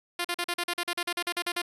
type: tone bursts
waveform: 5% pulse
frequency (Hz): 349.2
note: F4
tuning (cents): 0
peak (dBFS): -16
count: 15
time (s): 0.19-1.618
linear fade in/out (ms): 5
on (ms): 56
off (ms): 42
effects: resampled to 32000 Hz